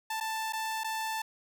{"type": "tone with dropouts", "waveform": "sawtooth", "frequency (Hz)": 883, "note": "A5", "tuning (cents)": 6, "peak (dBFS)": -28, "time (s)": [0.1, 1.22], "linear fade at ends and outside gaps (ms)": 5, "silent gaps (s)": [[0.202, 0.208], [0.525, 0.532], [0.836, 0.843]], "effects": []}